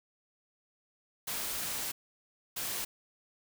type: noise bursts at uneven times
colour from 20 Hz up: white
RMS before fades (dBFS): -36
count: 2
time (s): 1.27-1.92 / 2.56-2.85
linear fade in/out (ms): 10
effects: none